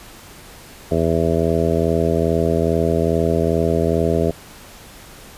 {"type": "harmonic tone", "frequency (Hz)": 82.41, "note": "E2", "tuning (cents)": 0, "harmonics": [1, 2, 3, 4, 5, 6, 7, 8], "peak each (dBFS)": [-23, -22, -24, -25, -21, -24, -26, -24], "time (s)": [0.91, 4.31], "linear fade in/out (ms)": 5, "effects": ["pink hiss -41 dBFS RMS until 5.37 s", "resampled to 32000 Hz"]}